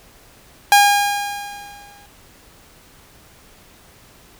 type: tone with exponential decay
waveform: sawtooth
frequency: 813 Hz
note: G#5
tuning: 37 cents flat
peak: -3 dBFS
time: 0.72-2.06 s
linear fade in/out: 1 ms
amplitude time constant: 290 ms
effects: pink hiss -48 dBFS RMS until 4.39 s